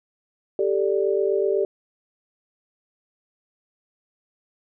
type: chord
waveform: sine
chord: G suspended second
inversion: none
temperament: equal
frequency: 392 / 440 / 587.3 Hz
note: G4 / A4 / D5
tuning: 0 / 0 / 0 cents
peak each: -21 / -24 / -26 dBFS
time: 0.59-1.65 s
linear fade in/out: 2 ms
effects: none